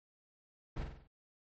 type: noise with echo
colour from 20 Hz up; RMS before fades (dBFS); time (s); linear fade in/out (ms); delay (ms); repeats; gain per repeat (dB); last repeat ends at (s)
brown; -38; 0.76-0.84; 10; 47; 5; -5; 1.075
effects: low-pass 4000 Hz 12 dB/octave + MP3 32 kbps